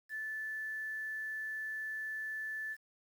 sine tone with quantisation, 1748 Hz, A6, 12 cents flat, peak -37 dBFS, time 0.09-2.77 s, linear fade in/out 50 ms, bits 10, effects none

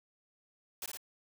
white noise with echo, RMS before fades -40 dBFS, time 0.82-0.86 s, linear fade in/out 2 ms, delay 56 ms, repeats 2, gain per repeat -2 dB, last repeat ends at 0.972 s, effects none

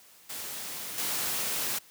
white noise with level steps, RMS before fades -38 / -31 dBFS, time 0.29-1.79 s, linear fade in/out 10 ms, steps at 0.98 s, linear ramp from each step 2 ms, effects white hiss -56 dBFS RMS until 1.9 s + high-pass 100 Hz 12 dB/octave

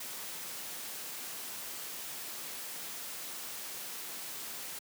white noise, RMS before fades -42 dBFS, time 0-4.79 s, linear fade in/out 5 ms, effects high-pass 150 Hz 12 dB/octave

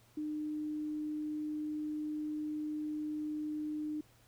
sine tone, 303.4 Hz, D#4, 44 cents flat, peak -35 dBFS, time 0.17-4.01 s, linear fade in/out 5 ms, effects added 118 Hz sine -68 dBFS peak until 4.27 s + pink hiss -66 dBFS RMS until 4.27 s

